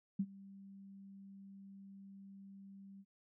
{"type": "tone with ADSR envelope", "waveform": "sine", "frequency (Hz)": 196, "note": "G3", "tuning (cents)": 0, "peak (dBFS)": -30, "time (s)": [0.19, 3.05], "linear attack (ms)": 8, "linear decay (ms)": 55, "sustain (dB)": -22, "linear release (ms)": 50, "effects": []}